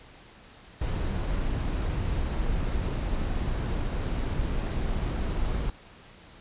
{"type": "noise", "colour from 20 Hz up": "brown", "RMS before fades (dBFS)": -28, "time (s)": [0.81, 5.7], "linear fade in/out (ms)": 5, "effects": ["pink hiss -51 dBFS RMS until 6.4 s", "resampled to 8000 Hz"]}